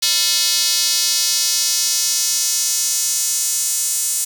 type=tone with high-pass filter sweep; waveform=square; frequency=196 Hz; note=G3; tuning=in tune; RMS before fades=-18 dBFS; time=0.02-4.25 s; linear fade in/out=10 ms; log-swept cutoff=4200 to 7800 Hz; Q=2; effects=none